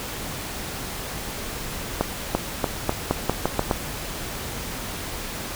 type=accelerating click train; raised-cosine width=1 ms; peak=-5 dBFS; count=9; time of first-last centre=2.01-3.712 s; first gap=340 ms; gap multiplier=0.86; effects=pink hiss -32 dBFS RMS until 5.55 s